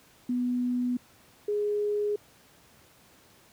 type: tone pair in turn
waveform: sine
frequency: 246.9 / 415.2 Hz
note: B3 / G#4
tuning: 0 / 0 cents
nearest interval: major sixth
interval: 900 cents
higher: second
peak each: -25 dBFS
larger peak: neither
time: 0.29-0.97 / 1.48-2.16 s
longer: neither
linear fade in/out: 5 ms
effects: pink hiss -58 dBFS RMS until 3.52 s + high-pass 80 Hz 12 dB/octave